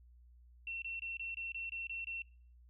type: tone bursts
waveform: sine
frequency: 2710 Hz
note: E7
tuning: 47 cents sharp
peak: -39 dBFS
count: 9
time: 0.67-2.22 s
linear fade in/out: 2 ms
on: 150 ms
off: 25 ms
effects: noise-tail reverb RT60 0.5 s tail -23 dB re dry + added 60 Hz sine -58 dBFS peak until 2.69 s